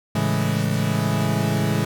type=chord; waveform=40% pulse; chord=A major seventh; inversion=none; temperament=equal; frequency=110 / 138.59 / 164.81 / 207.7 Hz; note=A2 / C#3 / E3 / G#3; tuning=0 / 0 / 0 / 0 cents; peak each=-24 dBFS; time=0.15-1.85 s; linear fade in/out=5 ms; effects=none